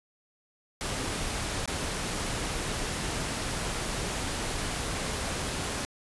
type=noise with dropouts; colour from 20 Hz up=pink; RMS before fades=-32 dBFS; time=0.81-5.85 s; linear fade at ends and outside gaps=0 ms; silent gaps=1.658-1.677 s; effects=resampled to 24000 Hz